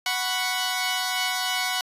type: chord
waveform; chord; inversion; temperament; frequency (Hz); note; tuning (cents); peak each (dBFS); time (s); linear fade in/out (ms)
10% pulse; F# suspended fourth; none; equal; 740 / 987.8 / 1108.7; F#5 / B5 / C#6; 0 / 0 / 0; -18 / -21 / -23; 0.06-1.81; 2
effects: resampled to 32000 Hz